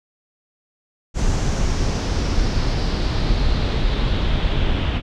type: noise with low-pass filter sweep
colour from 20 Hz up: brown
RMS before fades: -19 dBFS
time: 1.14-5.02 s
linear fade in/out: 50 ms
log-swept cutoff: 6800 to 3100 Hz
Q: 3.2
effects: none